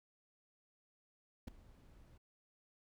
brown noise with ADSR envelope, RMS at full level -38 dBFS, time 1.47-2.18 s, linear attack 13 ms, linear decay 3 ms, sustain -23 dB, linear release 9 ms, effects none

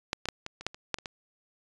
clicks, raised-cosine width 0.2 ms, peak -11 / -17 / -10 / -19 / -25 / -12 / -27 / -10 / -25 / -19 dBFS, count 10, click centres 0.131 / 0.256 / 0.287 / 0.464 / 0.61 / 0.666 / 0.745 / 0.943 / 0.986 / 1.058 s, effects resampled to 22050 Hz

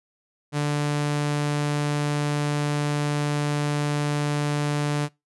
sawtooth tone, 146.83 Hz, D3, in tune, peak -18 dBFS, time 0.52-5.09 s, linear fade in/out 50 ms, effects noise-tail reverb RT60 0.2 s tail -22 dB re dry + resampled to 24000 Hz

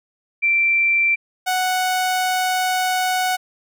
sine / sawtooth tone pair in turn, 2349 / 739.9 Hz, D7 / F#5, 0 / 0 cents, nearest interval octave + minor sixth, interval 2000 cents, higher first, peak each -14 dBFS, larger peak neither, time 0.42-1.16 / 1.46-3.37 s, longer second, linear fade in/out 20 ms, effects none

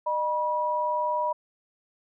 sine tone pair together, 610 / 969.7 Hz, D#5 / B5, -34 / -32 cents, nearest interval minor sixth, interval 802 cents, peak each -29 / -25 dBFS, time 0.06-1.33 s, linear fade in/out 10 ms, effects none

